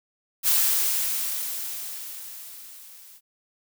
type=noise with level ramp; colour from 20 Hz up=blue; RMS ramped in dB=-19 to -49 dBFS; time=0.43-3.21 s; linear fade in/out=50 ms; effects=none